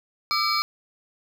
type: tone cluster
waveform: triangle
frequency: 1201 / 1311 / 2285 / 4265 / 5030 Hz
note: D6 / E6 / D7 / C8 / D#8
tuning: +38 / -10 / -48 / +32 / +18 cents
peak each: -24 / -28 / -27 / -26 / -27 dBFS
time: 0.31-0.62 s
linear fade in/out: 0 ms
effects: none